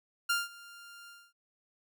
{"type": "tone with ADSR envelope", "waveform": "sawtooth", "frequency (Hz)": 1398, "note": "F6", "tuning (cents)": 1, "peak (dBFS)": -22, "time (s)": [0.29, 1.33], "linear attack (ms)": 11, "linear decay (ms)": 180, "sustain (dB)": -23, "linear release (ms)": 250, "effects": []}